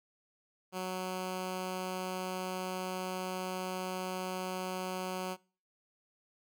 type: tone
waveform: 10% pulse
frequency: 185 Hz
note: F#3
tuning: in tune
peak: -27 dBFS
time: 0.72-5.37 s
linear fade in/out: 50 ms
effects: noise-tail reverb RT60 0.4 s tail -24 dB re dry